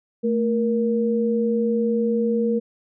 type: tone pair together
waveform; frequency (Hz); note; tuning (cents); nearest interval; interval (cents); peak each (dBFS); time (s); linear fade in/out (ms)
sine; 222.3 / 471; A3 / A#4; +18 / +18; octave + minor second; 1300; -21; 0.23-2.6; 20
effects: none